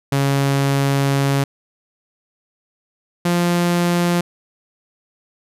sawtooth tone pair in turn, 138.59 / 174.11 Hz, C#3 / F3, 0 / -5 cents, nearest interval major third, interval 395 cents, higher second, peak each -11 dBFS, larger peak neither, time 0.12-1.44 / 3.25-4.21 s, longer first, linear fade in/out 5 ms, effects resampled to 32000 Hz

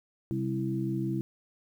harmonic tone with a mistuned harmonic, 65.8 Hz, C2, 10 cents sharp, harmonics 2 / 3 / 4 / 5, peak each -32 / -34 / -41 / -32 dBFS, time 0.31-1.21 s, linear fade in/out 0 ms, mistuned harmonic 4, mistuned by +38 cents, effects 10-bit

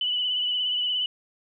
sine tone with vibrato, 2978 Hz, F#7, 11 cents sharp, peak -23 dBFS, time 0.01-1.06 s, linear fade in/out 2 ms, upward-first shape sine, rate 17 Hz, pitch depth 34 cents each way, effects none

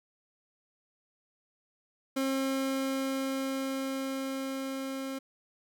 30% pulse tone with level ramp, 268.2 Hz, C4, 43 cents sharp, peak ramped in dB -25 to -32 dBFS, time 2.16-5.19 s, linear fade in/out 10 ms, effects none

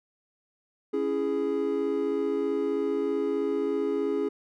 triangle chord, C# minor, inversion none, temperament just, 277.2 / 332.6 / 415.8 Hz, C#4 / E4 / G#4, 0 / +16 / +2 cents, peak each -29 / -30 / -25 dBFS, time 0.93-4.29 s, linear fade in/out 10 ms, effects none

